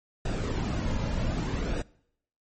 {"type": "noise with flanger", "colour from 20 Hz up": "brown", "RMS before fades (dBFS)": -29, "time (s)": [0.25, 1.82], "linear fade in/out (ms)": 5, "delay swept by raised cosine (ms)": [0.92, 2.72], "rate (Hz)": 0.64, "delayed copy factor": -0.5, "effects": ["noise-tail reverb RT60 0.7 s tail -23 dB re dry", "MP3 32 kbps"]}